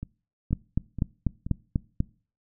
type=two click trains; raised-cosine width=5 ms; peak=-21 / -11 dBFS; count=4 / 7; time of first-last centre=0.03-1.465 / 0.53-2.004 s; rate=2.09 / 4.07 Hz; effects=noise-tail reverb RT60 0.4 s tail -23 dB re dry